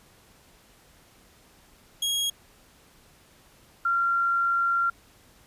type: tone pair in turn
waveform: sawtooth / sine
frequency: 3288 / 1378 Hz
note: G#7 / F6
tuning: -18 / -24 cents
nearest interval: octave + minor third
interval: 1506 cents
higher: first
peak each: -21 dBFS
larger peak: neither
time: 2.02-2.3 / 3.85-4.9 s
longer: second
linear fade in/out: 5 ms
effects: pink hiss -57 dBFS RMS until 5.46 s + resampled to 32000 Hz